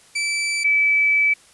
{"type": "tone pair in turn", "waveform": ["sawtooth", "sine"], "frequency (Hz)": [2320, 2303], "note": ["D7", "D7"], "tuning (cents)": [-22, -34], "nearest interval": "unison", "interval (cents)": 12, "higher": "first", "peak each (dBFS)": [-17, -14], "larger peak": "second", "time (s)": [[0.15, 0.64], [0.64, 1.34]], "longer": "second", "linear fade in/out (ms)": 10, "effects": ["white hiss -51 dBFS RMS until 1.53 s", "resampled to 24000 Hz"]}